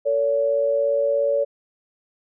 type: tone pair together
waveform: sine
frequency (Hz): 450 / 567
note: A4 / C#5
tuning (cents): +39 / +39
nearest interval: major third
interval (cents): 400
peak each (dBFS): -25 / -18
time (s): 0.05-1.45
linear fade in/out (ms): 20
effects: none